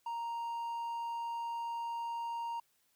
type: tone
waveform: triangle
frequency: 932.3 Hz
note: A#5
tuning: in tune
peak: -34 dBFS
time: 0.06-2.6 s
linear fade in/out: 5 ms
effects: white hiss -74 dBFS RMS until 2.95 s